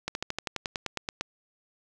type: slowing click train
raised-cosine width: 0.2 ms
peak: -13 dBFS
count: 13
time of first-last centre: 0.08-1.21 s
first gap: 71 ms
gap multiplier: 1.05
effects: none